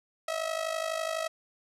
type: tone with amplitude modulation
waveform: sawtooth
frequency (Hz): 645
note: E5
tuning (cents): -38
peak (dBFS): -23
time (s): 0.28-1.28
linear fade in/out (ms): 5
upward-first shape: sine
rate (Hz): 52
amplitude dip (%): 75
effects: low-pass 10000 Hz 12 dB/octave